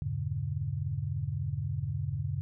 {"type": "chord", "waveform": "sine", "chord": "E diminished seventh", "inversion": "none", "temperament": "just", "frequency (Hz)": [82.41, 98.89, 118.67, 142.4], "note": ["E2", "G2", "Bb2", "Db3"], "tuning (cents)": [0, 16, 31, 47], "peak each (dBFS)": [-39, -35, -37, -34], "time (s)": [0.02, 2.41], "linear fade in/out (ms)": 0, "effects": []}